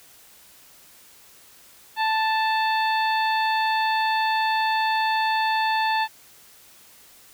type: harmonic tone with a mistuned harmonic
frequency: 880 Hz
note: A5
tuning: in tune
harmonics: 1 / 2 / 3 / 4 / 5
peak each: -21 / -27 / -31 / -33 / -35 dBFS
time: 1.96-6.08 s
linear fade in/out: 50 ms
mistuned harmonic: 4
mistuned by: +17 cents
effects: white hiss -51 dBFS RMS until 7.33 s